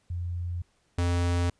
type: tone pair in turn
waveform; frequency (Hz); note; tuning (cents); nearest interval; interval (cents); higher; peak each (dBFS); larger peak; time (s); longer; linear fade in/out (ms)
sine / square; 87.31 / 87.31; F2 / F2; 0 / 0; unison; 0; neither; -29 / -24; second; 0.1-0.62 / 0.98-1.5; neither; 5
effects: pink hiss -69 dBFS RMS until 1.59 s + resampled to 22050 Hz